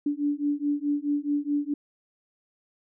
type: beating tone pair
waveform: sine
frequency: 288 / 292.7 Hz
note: D4 / D4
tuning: -34 / -6 cents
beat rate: 4.7 Hz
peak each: -27 dBFS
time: 0.06-1.74 s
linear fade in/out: 5 ms
effects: none